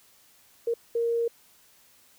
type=tone bursts at uneven times; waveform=sine; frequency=466.2 Hz; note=A#4; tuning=in tune; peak=-23 dBFS; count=2; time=0.67-0.74 / 0.95-1.28 s; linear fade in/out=5 ms; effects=white hiss -59 dBFS RMS until 2.18 s